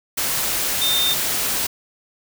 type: tone in noise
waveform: sine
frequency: 3629 Hz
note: A#7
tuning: 47 cents flat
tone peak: -18 dBFS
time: 0.81-1.14 s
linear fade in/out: 10 ms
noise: white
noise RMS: -22 dBFS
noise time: 0.17-1.67 s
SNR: +1 dB
effects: none